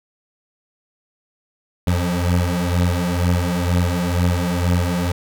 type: beating tone pair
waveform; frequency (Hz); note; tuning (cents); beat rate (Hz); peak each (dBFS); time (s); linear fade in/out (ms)
25% pulse; 87.31 / 89.41; F2 / F2; 0 / +41; 2.1; -15 / -17; 1.87-5.12; 5
effects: none